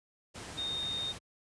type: tone in noise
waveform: sine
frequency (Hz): 3683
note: A#7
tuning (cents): -22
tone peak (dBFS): -33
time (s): 0.57-1.13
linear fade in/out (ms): 20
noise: pink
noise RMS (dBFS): -44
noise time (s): 0.34-1.19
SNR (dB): +8
effects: high-pass 60 Hz 12 dB/octave + resampled to 22050 Hz